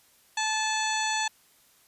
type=harmonic tone; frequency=870 Hz; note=A5; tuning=20 cents flat; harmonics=1 / 2 / 3 / 4 / 5 / 7 / 8 / 9; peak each=-29 / -32 / -34 / -35 / -36 / -37 / -38 / -39 dBFS; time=0.37-1.28 s; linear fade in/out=5 ms; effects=white hiss -61 dBFS RMS until 1.87 s + resampled to 32000 Hz